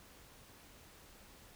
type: silence
effects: pink hiss -59 dBFS RMS until 1.55 s